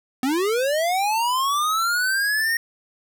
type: linear sweep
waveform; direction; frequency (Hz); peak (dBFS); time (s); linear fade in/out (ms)
square; up; 246.9 to 1864.7; -20; 0.23-2.57; 2
effects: none